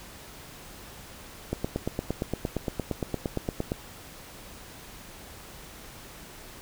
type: click train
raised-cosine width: 2 ms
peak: -14 dBFS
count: 20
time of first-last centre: 1.53-3.719 s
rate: 8.68 Hz
effects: pink hiss -46 dBFS RMS until 6.61 s